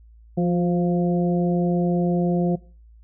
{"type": "harmonic tone with a mistuned harmonic", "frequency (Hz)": 174.61, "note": "F3", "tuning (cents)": 0, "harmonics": [1, 2, 3, 4], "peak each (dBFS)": [-19, -25, -29, -31], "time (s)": [0.37, 2.56], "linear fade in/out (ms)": 10, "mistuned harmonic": 2, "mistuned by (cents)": 29, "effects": ["noise-tail reverb RT60 0.4 s tail -21 dB re dry", "added 56 Hz sine -46 dBFS peak until 3.03 s"]}